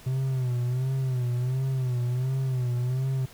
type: tone with vibrato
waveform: triangle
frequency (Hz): 127.5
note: C3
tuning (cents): -44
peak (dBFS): -22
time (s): 0.06-3.26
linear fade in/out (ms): 10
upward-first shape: sine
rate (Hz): 1.4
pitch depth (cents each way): 81
effects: pink hiss -50 dBFS RMS until 3.33 s